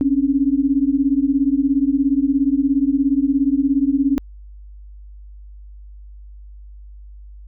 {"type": "beating tone pair", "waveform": "sine", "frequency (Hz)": [267.7, 284.7], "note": ["C4", "C#4"], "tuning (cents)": [40, 46], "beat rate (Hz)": 17, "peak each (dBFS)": -17, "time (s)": [0.01, 4.18], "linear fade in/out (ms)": 0, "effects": ["added 50 Hz sine -36 dBFS peak until 7.47 s"]}